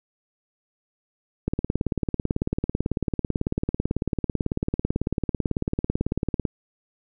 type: click train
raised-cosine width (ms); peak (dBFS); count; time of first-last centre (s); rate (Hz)
3; -10; 91; 1.48-6.452; 18.1
effects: none